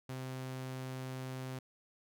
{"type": "tone", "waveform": "sawtooth", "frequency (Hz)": 130, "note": "C3", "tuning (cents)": -11, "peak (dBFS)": -36, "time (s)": [0.09, 1.59], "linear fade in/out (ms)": 5, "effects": []}